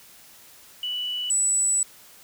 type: tone pair in turn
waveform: sine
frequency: 2960 / 7902 Hz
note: F#7 / B8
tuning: 0 / 0 cents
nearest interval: octave + perfect fourth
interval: 1700 cents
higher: second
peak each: -26 / -19 dBFS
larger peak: second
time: 0.83-1.3 / 1.3-1.83 s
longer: second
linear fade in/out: 2 ms
effects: white hiss -50 dBFS RMS until 2.23 s